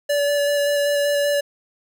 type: tone with vibrato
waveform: square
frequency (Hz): 576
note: D5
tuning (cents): -34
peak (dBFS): -18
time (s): 0.09-1.41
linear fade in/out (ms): 10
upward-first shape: square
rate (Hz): 5.2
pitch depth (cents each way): 10
effects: none